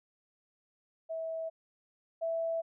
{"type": "tone pair in turn", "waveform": "sine", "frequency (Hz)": [650, 659.5], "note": ["E5", "E5"], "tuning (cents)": [-24, 1], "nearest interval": "unison", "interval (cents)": 25, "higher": "second", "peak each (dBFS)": [-34, -30], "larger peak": "second", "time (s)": [[1.09, 1.5], [2.21, 2.62]], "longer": "neither", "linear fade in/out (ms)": 20, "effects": []}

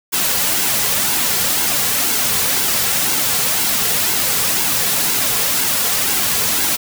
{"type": "noise with flanger", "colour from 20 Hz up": "white", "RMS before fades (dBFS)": -17, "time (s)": [0.12, 6.77], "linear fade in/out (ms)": 20, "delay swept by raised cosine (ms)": [1.6, 3.3], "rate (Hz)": 2, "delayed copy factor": -0.5, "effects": []}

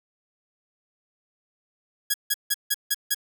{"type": "tone bursts", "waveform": "5% pulse", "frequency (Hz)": 1661.2, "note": "G#6", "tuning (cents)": 0, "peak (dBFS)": -9, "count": 6, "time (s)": [2.1, 3.146], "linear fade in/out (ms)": 10, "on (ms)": 41, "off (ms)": 160, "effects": []}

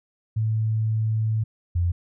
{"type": "tone pair in turn", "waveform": "sine", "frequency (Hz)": [110, 87.03], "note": ["A2", "F2"], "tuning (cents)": [0, -6], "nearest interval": "major third", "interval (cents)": 406, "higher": "first", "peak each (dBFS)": [-20, -19], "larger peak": "second", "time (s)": [[0.36, 1.44], [1.75, 1.92]], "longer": "first", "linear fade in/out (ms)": 10, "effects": []}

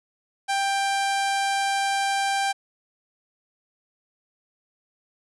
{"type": "tone", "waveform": "sawtooth", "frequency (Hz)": 789, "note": "G5", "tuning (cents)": 11, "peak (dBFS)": -18, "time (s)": [0.48, 2.53], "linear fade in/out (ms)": 20, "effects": ["resampled to 24000 Hz"]}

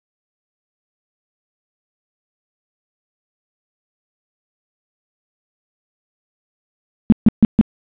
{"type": "tone bursts", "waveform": "sine", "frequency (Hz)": 220, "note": "A3", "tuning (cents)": 0, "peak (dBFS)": -4, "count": 4, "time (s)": [7.1, 7.612], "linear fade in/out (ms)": 0, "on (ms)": 23, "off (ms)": 140, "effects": ["resampled to 8000 Hz", "7-bit"]}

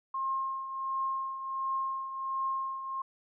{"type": "tone with tremolo", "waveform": "sine", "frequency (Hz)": 1068, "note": "C6", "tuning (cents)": 35, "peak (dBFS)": -28, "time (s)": [0.14, 3.02], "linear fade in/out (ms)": 5, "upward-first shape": "triangle", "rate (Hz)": 1.4, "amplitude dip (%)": 65, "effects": []}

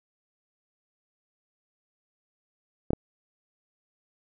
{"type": "clicks", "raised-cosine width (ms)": 2, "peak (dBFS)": -12, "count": 2, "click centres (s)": [2.906, 2.933], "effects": []}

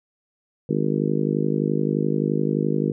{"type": "harmonic tone", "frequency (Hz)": 51.6, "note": "G#1", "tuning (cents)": -10, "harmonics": [3, 4, 5, 6, 7, 8, 9], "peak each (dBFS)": [-25, -26, -27, -28, -28, -29, -30], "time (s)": [0.69, 2.92], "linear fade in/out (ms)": 5, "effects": []}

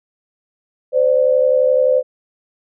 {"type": "tone pair together", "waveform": "sine", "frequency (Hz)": [515.7, 587.3], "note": ["C5", "D5"], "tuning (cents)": [-25, 0], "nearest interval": "major second", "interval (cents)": 225, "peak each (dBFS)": [-12, -16], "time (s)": [0.92, 2.03], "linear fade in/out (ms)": 50, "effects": []}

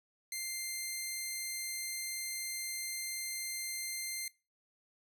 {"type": "tone", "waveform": "10% pulse", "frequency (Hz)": 2093, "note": "C7", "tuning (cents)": 0, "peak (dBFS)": -28, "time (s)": [0.32, 4.28], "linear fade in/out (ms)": 2, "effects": ["noise-tail reverb RT60 0.3 s tail -22 dB re dry"]}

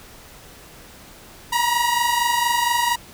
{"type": "tone pair together", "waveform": "sawtooth", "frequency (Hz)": [943, 967.3], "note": ["A#5", "B5"], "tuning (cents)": [20, -36], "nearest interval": "unison", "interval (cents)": 44, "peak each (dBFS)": -17, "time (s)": [1.52, 2.96], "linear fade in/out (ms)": 10, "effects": ["pink hiss -44 dBFS RMS until 3.13 s"]}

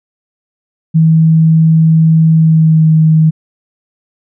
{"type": "tone with pitch glide", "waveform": "sine", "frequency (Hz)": [160.8, 158.13], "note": ["E3", "D#3"], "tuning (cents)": [-43, 28], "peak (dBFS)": -4, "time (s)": [0.94, 3.31], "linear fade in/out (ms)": 20, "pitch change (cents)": -29, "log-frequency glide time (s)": [2.35, 2.88], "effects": []}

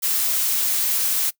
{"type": "noise", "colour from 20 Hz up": "blue", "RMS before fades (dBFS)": -21, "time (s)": [0.02, 1.31], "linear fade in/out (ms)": 20, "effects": ["noise-tail reverb RT60 0.1 s tail -22 dB re dry"]}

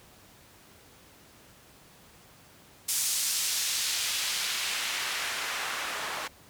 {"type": "noise with band-pass filter sweep", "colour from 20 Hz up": "white", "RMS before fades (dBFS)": -31, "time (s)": [2.88, 6.28], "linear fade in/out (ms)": 10, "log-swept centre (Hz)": [7700, 1000], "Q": 0.82, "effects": ["pink hiss -55 dBFS RMS until 6.49 s", "high-pass 60 Hz 12 dB/octave"]}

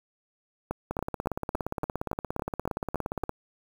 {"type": "two click trains", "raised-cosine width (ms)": 1, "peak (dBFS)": [-16, -15], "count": [42, 10], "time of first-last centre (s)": [[0.91, 3.294], [0.71, 3.238]], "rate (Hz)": [17.2, 3.56], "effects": ["7-bit"]}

